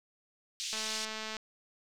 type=band-pass noise; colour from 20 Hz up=white; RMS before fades=-38 dBFS; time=0.6-1.05 s; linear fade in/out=0 ms; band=2800 to 6400 Hz; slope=24 dB/octave
type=click train; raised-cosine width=0.2 ms; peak=-22 dBFS; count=140; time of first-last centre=0.73-1.368 s; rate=218 Hz
effects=none